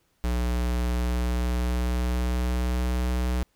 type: tone with pitch glide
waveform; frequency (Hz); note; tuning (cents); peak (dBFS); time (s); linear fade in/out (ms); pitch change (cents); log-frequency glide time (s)
square; 60.4 to 61.88; B1 to B1; -38 to +4; -24; 0.24-3.43; 0; +42; 0.71-3.11
effects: pink hiss -69 dBFS RMS until 3.55 s